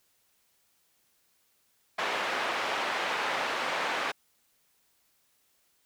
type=band-pass noise; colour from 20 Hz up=pink; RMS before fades=-31 dBFS; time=1.98-4.12 s; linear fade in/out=10 ms; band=660 to 2600 Hz; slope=12 dB/octave; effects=white hiss -70 dBFS RMS until 5.85 s